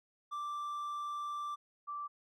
triangle / sine tone pair in turn, 1174.7 / 1168.8 Hz, D6 / D6, 0 / -9 cents, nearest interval unison, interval 9 cents, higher first, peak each -35 / -38 dBFS, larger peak first, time 0.31-1.56 / 1.87-2.08 s, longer first, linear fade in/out 20 ms, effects none

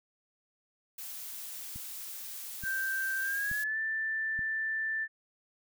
blue noise, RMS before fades -42 dBFS, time 0.98-3.64 s, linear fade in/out 5 ms
click train, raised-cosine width 5 ms, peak -32 dBFS, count 4, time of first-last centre 1.76-4.392 s, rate 1.14 Hz
sine tone with pitch glide, 1568 to 1770.2 Hz, G6 to A6, 0 to +10 cents, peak -30 dBFS, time 2.62-5.08 s, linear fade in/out 50 ms, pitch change +210 cents, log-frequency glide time 3.21-3.78 s
effects none

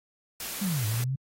white noise, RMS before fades -36 dBFS, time 0.4-1.04 s, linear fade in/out 2 ms
sine linear two-way sweep, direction down then up, 209.3 to 103.83 to 138.2 Hz, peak -26 dBFS, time 0.61-1.16 s, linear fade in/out 10 ms, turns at 0.86 s
effects AAC 48 kbps

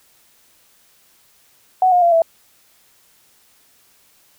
sine tone with pitch steps, 744 / 714.9 / 687 / 660.2 Hz, F#5 / F5 / F5 / E5, +9 / +40 / -29 / +2 cents, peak -10 dBFS, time 1.82-2.22 s, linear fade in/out 2 ms, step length 100 ms, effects white hiss -55 dBFS RMS until 4.38 s

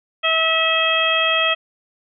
harmonic tone, 647 Hz, E5, 32 cents flat, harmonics 1 / 2 / 3 / 4 / 5, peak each -23 / -22 / -24 / -20 / -20 dBFS, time 0.23-1.55 s, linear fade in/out 20 ms, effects none

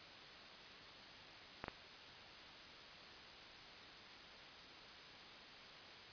clicks, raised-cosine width 0.5 ms, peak -27 dBFS, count 2, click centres 1.641 / 1.682 s, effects white hiss -55 dBFS RMS until 6.12 s + resampled to 11025 Hz

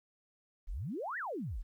sine exponential two-way sweep, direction up then down, 30.87 to 1975.5 to 30.87 Hz, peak -36 dBFS, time 0.67-1.63 s, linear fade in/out 20 ms, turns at 1.18 s, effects 12-bit

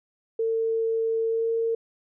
sine tone with pitch glide, 451.1 to 456.1 Hz, A4 to A#4, +43 to -38 cents, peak -22 dBFS, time 0.39-1.75 s, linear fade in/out 5 ms, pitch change +19 cents, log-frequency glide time 1.26-1.49 s, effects none

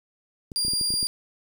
clicks, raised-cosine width 3 ms, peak -24 dBFS, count 8, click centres 0.518 / 0.65 / 0.682 / 0.735 / 0.812 / 0.905 / 0.939 / 1.029 s
30% pulse tone, 4787 Hz, D8, 32 cents sharp, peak -20 dBFS, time 0.56-1.07 s, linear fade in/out 0 ms
effects 8-bit

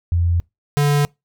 sine / square tone pair in turn, 85.9 / 144.96 Hz, F2 / D3, -28 / -22 cents, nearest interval major sixth, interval 906 cents, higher second, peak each -14 dBFS, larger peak neither, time 0.12-0.4 / 0.77-1.05 s, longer neither, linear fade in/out 0 ms, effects noise-tail reverb RT60 0.2 s tail -25 dB re dry

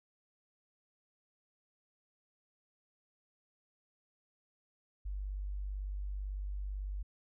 sine tone, 49 Hz, G1, in tune, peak -36 dBFS, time 5.05-7.03 s, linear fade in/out 10 ms, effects none

